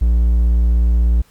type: tone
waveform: triangle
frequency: 58.27 Hz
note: A#1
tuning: in tune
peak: -8 dBFS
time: 0.01-1.22 s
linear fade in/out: 10 ms
effects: pink hiss -53 dBFS RMS until 1.3 s + MP3 96 kbps